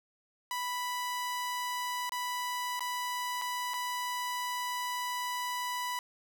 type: tone with dropouts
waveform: sawtooth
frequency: 987.8 Hz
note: B5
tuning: in tune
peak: -29 dBFS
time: 0.51-5.99 s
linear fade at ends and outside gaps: 1 ms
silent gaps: 2.094-2.12 / 2.794-2.806 / 3.415-3.419 / 3.736-3.74 s
effects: none